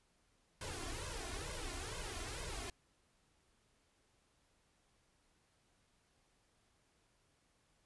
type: noise with flanger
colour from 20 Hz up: pink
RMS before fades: -44 dBFS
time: 0.61-2.7 s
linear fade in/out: 2 ms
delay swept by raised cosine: 1.9 to 2.9 ms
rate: 2.2 Hz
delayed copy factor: +0.9
effects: pink hiss -75 dBFS RMS until 7.85 s + resampled to 24000 Hz